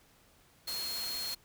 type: tone in noise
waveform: sine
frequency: 4260 Hz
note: C8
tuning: 30 cents sharp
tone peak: -36 dBFS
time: 0.67-1.35 s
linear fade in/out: 10 ms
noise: white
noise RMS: -41 dBFS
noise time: 0.67-1.35 s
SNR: +2 dB
effects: pink hiss -64 dBFS RMS until 1.44 s